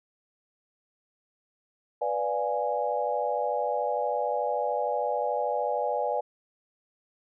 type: chord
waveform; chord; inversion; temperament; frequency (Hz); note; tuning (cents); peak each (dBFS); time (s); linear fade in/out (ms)
sine; B diminished seventh; none; equal; 493.9 / 587.3 / 698.5 / 830.6; B4 / D5 / F5 / Ab5; 0 / 0 / 0 / 0; -31 / -30 / -33 / -30; 2.01-6.21; 10
effects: none